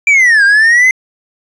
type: linear two-way sweep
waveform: triangle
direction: down then up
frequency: 2370 to 1579 to 2081 Hz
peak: -3 dBFS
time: 0.07-0.91 s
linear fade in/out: 2 ms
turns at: 0.44 s
effects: resampled to 22050 Hz + 7-bit